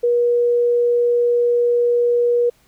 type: tone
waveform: sine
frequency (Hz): 479.9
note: B4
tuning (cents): -50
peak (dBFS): -13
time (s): 0.03-2.5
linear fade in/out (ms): 10
effects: pink hiss -57 dBFS RMS until 2.67 s